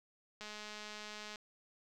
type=click train; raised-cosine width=0.2 ms; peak=-30 dBFS; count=201; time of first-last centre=0.41-1.358 s; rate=211 Hz; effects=none